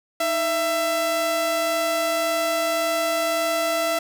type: tone pair together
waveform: sawtooth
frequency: 313.1 / 668 Hz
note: D#4 / E5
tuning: +11 / +23 cents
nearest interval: octave + minor second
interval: 1312 cents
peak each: -28 / -17 dBFS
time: 0.2-3.99 s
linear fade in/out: 5 ms
effects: none